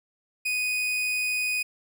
40% pulse tone, 2489 Hz, D#7, in tune, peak -24 dBFS, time 0.45-1.63 s, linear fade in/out 10 ms, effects none

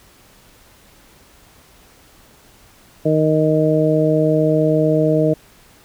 harmonic tone, 155.56 Hz, D#3, in tune, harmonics 1 / 2 / 3 / 4, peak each -18 / -18 / -18 / -18 dBFS, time 3.05-5.34 s, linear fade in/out 10 ms, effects pink hiss -49 dBFS RMS until 5.84 s

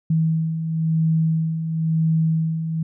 sine beating tone pair, 160.1 / 161.08 Hz, D#3 / E3, +50 / -40 cents, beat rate 0.98 Hz, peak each -26 / -18 dBFS, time 0.1-2.83 s, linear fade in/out 5 ms, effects none

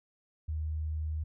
sine tone, 77.7 Hz, D#2, 2 cents flat, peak -31 dBFS, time 0.48-1.24 s, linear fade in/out 10 ms, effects none

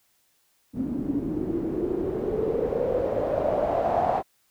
white noise with low-pass filter sweep, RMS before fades -26 dBFS, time 0.73-4.23 s, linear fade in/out 50 ms, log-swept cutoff 250 to 770 Hz, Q 6.1, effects white hiss -67 dBFS RMS until 4.5 s

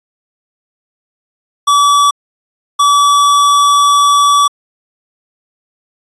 square tone bursts at uneven times, 1148 Hz, D6, 40 cents flat, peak -7 dBFS, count 2, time 1.67-2.11 / 2.79-4.48 s, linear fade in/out 10 ms, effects resampled to 22050 Hz

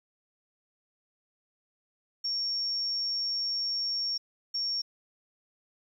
sine tone bursts at uneven times, 5510 Hz, F8, 24 cents flat, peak -28 dBFS, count 2, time 2.24-4.18 / 4.54-4.82 s, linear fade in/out 10 ms, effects 10-bit

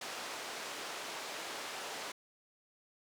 pink band-pass noise, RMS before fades -43 dBFS, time 0.01-2.12 s, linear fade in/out 5 ms, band 490 to 7300 Hz, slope 12 dB/octave, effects none

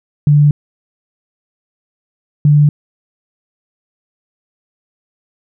sine tone pair in turn, 146.83 / 147.42 Hz, D3 / D3, 0 / +7 cents, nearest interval unison, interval 7 cents, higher second, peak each -5 dBFS, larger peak neither, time 0.27-0.51 / 2.45-2.69 s, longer neither, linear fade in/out 2 ms, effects none

